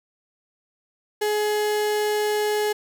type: tone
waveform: 35% pulse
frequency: 421.2 Hz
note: G#4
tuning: 24 cents sharp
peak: -19 dBFS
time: 1.21-2.73 s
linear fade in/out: 10 ms
effects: none